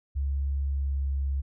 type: tone with pitch glide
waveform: sine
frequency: 69.3 to 68.62 Hz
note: C#2 to C#2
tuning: 0 to -17 cents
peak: -25 dBFS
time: 0.15-1.42 s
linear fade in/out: 20 ms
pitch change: -17 cents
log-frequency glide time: 0.64-1.07 s
effects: none